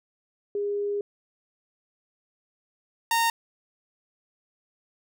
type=tone pair in turn; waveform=sine / sawtooth; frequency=407.9 / 921.3 Hz; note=G#4 / A#5; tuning=-31 / -21 cents; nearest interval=octave + major second; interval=1410 cents; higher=second; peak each=-25 / -17 dBFS; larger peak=second; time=0.55-1.01 / 3.11-3.3 s; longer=first; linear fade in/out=2 ms; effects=none